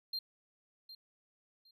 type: tone with echo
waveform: triangle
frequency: 4186 Hz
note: C8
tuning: in tune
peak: -34 dBFS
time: 0.13-0.19 s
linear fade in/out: 5 ms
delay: 760 ms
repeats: 2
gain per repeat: -13 dB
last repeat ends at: 1.71 s
effects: none